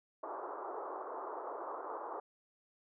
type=band-pass noise; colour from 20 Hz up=white; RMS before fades=-43 dBFS; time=0.23-2.2 s; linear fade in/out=5 ms; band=340 to 1200 Hz; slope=48 dB/octave; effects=none